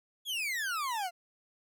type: exponential sweep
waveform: 40% pulse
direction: down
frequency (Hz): 3440 to 680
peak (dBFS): -31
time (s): 0.25-1.11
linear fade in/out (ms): 50
effects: none